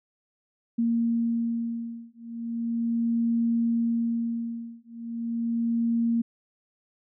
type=beating tone pair; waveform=sine; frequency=231.9 / 232.27 Hz; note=A#3 / A#3; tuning=-9 / -6 cents; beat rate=0.37 Hz; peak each=-27 dBFS; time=0.78-6.22 s; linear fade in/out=10 ms; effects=none